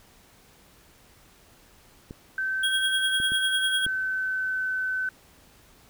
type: clicks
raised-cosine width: 3 ms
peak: -25 dBFS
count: 4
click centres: 2.109 / 3.201 / 3.32 / 3.865 s
type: tone with pitch glide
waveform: sine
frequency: 1543 to 1519.1 Hz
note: G6 to F#6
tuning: -28 to +45 cents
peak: -25 dBFS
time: 2.38-5.09 s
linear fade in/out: 2 ms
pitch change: -27 cents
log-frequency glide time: 2.84-4.7 s
type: tone with tremolo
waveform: square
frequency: 3286 Hz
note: G#7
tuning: 19 cents flat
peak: -23 dBFS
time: 2.63-3.86 s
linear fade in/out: 5 ms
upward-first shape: sine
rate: 10 Hz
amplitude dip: 60%
effects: pink hiss -56 dBFS RMS until 5.89 s